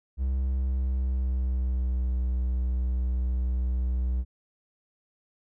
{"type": "tone with pitch glide", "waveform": "triangle", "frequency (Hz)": [65.5, 62.4], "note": ["C2", "B1"], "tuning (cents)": [2, 19], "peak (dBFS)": -22, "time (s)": [0.17, 4.25], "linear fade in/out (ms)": 50, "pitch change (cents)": -83, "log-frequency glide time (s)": [0.39, 2.15], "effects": []}